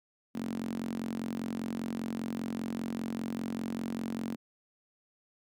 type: tone with high-pass filter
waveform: sawtooth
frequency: 45.05 Hz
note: F#1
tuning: 45 cents flat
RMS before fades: -36 dBFS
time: 0.34-4.36 s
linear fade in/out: 20 ms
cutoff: 230 Hz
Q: 6
effects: none